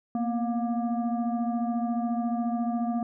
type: tone with frequency modulation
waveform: sine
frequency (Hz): 231.4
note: A#3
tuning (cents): -13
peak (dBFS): -25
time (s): 0.15-3.03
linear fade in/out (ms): 2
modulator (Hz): 477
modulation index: 0.96
effects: none